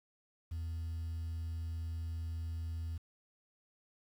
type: tone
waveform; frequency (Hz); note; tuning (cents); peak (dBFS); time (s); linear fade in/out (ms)
sine; 82.41; E2; 0; -34; 0.51-2.98; 10
effects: tanh soft clip ceiling -36 dBFS + 10-bit